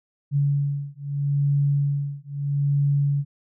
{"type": "beating tone pair", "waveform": "sine", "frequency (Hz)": [141.7, 142.48], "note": ["C#3", "C#3"], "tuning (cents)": [38, 48], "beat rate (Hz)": 0.78, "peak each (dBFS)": -23, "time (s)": [0.31, 3.25], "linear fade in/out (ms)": 50, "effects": []}